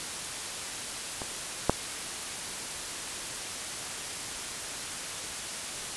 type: clicks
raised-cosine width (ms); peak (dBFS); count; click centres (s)
1; -21 / -6; 2; 1.218 / 1.696
effects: white hiss -36 dBFS RMS until 5.96 s + resampled to 24000 Hz